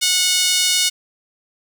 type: tone with high-pass filter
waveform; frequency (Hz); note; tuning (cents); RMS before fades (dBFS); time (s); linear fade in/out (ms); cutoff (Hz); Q
5% pulse; 732; F#5; -19; -17; 0.01-0.9; 20; 2800; 1.3
effects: none

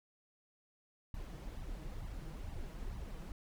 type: noise with flanger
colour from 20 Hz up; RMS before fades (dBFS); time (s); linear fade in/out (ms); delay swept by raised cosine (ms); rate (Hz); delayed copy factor
brown; -44; 1.14-3.32; 2; 1 to 6.4; 2.2; +0.7
effects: none

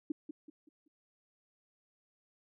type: tone with echo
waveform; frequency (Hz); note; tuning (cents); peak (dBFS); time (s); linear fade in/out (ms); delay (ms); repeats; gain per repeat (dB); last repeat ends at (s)
sine; 302.4; D#4; -49; -30; 0.1-0.12; 5; 190; 4; -9; 0.88
effects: none

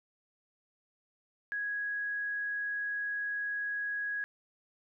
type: tone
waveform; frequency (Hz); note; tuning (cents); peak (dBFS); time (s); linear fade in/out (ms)
sine; 1661.2; G#6; 0; -32; 1.52-4.24; 0
effects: none

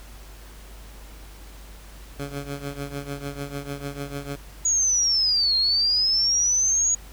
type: tone with tremolo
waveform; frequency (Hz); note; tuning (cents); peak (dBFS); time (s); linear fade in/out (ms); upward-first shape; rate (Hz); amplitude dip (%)
15% pulse; 141.2; C#3; +32; -21; 2.19-4.36; 5; triangle; 6.7; 85
type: linear two-way sweep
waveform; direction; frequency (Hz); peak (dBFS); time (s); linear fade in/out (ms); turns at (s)
sine; down then up; 6780 to 4186 to 6780; -18; 4.65-6.95; 5; 5.56
effects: added 50 Hz sine -41 dBFS peak until 7.12 s + pink hiss -48 dBFS RMS until 7.12 s

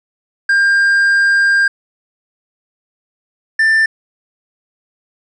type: tone pair in turn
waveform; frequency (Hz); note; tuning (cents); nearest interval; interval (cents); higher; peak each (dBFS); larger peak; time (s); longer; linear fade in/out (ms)
triangle; 1600 / 1779.6; G6 / A6; +35 / +19; major second; 184; second; -7; neither; 0.49-1.68 / 3.59-3.86; first; 5
effects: resampled to 22050 Hz

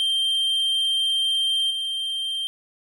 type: tone with level steps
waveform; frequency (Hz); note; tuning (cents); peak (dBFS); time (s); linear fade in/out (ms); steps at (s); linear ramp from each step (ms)
triangle; 3158; G7; +12; -18 / -23; 0-2.47; 0; 1.7; 10
effects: none

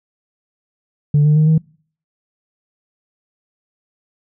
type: tone with pitch steps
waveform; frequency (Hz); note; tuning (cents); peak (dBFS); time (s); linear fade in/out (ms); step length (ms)
sine; 146.83 / 150.61 / 154.49 / 158.46; D3 / D3 / D#3 / D#3; 0 / +44 / -12 / +32; -7; 1.14-1.58; 5; 110
effects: noise-tail reverb RT60 0.5 s tail -26 dB re dry + tanh soft clip ceiling -7 dBFS

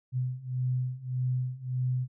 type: beating tone pair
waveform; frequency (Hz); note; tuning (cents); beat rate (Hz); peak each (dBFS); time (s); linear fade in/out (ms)
sine; 126 / 127.7; B2 / C3; +35 / -42; 1.7; -32 / -30; 0.12-2.08; 50
effects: none

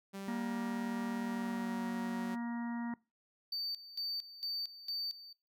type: tone with pitch glide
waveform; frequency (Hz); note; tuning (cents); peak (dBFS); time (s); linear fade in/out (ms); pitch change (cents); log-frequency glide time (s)
sawtooth; 196 to 187.37; G3 to F#3; 0 to +22; -38; 0.13-2.36; 20; -78; 1.24-1.89
type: harmonic tone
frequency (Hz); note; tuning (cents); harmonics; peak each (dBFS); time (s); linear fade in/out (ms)
235.7; A#3; +19; 1 / 3 / 4 / 5 / 6 / 7 / 8; -36 / -53 / -46 / -58 / -55 / -61 / -51; 0.28-2.94; 2
type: tone with tremolo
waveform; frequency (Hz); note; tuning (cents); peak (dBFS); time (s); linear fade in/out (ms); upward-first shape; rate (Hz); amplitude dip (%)
triangle; 4590; D8; -40; -34; 3.52-5.33; 5; square; 2.2; 80
effects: noise-tail reverb RT60 0.3 s tail -23 dB re dry

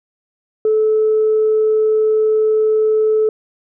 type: tone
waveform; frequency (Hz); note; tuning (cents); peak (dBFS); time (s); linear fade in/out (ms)
sine; 433.9; A4; -24; -10; 0.65-3.29; 2
effects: tanh soft clip ceiling -7 dBFS

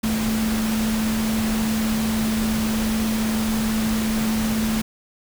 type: tone in noise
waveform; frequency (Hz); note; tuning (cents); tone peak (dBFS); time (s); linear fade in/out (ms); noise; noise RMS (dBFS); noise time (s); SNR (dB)
sine; 220; A3; 0; -20; 0.03-4.82; 10; pink; -28; 0.03-4.82; +5
effects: none

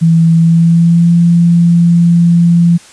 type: tone with pitch glide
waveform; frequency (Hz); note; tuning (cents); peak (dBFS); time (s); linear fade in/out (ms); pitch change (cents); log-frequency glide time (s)
sine; 164.81 to 170.72; E3 to F3; 0 to -39; -4; 0.01-2.78; 20; +61; 0.35-1.13
effects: white hiss -38 dBFS RMS until 2.92 s + resampled to 22050 Hz

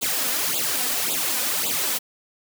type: noise with flanger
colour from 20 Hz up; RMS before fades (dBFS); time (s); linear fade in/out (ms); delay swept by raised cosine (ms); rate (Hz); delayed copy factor
white; -24; 0.01-1.99; 20; 0.26 to 4.06; 1.8; +0.95
effects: high-pass 150 Hz 12 dB/octave

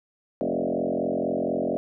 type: tone with frequency modulation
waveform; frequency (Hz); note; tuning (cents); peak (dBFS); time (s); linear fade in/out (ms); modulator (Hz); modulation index
sine; 428.2; A4; -47; -23; 0.41-1.77; 0; 44.2; 5.2
effects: none

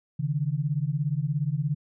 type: beating tone pair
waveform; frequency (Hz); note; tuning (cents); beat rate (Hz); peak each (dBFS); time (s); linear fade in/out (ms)
sine; 138.59 / 155.59; C#3 / D#3; 0 / 0; 17; -27; 0.19-1.75; 10
effects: none

